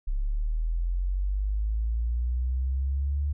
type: linear sweep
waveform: sine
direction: up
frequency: 33.51 to 73.1 Hz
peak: -24 dBFS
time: 0.07-3.33 s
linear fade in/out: 10 ms
effects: none